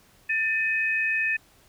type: tone pair together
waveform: sine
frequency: 1783.7 / 2526 Hz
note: A6 / D#7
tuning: +23 / +26 cents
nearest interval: tritone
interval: 603 cents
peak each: -25 dBFS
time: 0.29-1.37 s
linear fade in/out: 10 ms
effects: pink hiss -58 dBFS RMS until 1.68 s